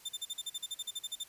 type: tone bursts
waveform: sawtooth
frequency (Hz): 3577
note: A7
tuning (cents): +28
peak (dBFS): -32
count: 15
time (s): 0.05-1.238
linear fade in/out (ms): 10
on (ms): 40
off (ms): 42
effects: white hiss -58 dBFS RMS until 1.28 s + resampled to 32000 Hz